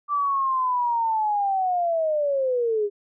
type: linear sweep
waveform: sine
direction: down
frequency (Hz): 1174.7 to 400.4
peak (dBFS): -20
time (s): 0.08-2.9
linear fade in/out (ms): 50
effects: none